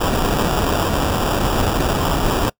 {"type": "noise with sample-and-hold", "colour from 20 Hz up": "pink", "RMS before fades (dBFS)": -18, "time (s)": [0, 2.5], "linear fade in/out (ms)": 10, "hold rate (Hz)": 2100, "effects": ["noise-tail reverb RT60 0.1 s tail -24 dB re dry"]}